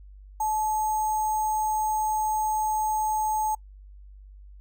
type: tone with sample-and-hold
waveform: sine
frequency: 862 Hz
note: A5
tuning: 36 cents flat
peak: -23 dBFS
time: 0.4-3.55 s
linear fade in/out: 5 ms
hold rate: 7350 Hz
effects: noise-tail reverb RT60 0.1 s tail -26 dB re dry + added 49 Hz sine -44 dBFS peak until 4.6 s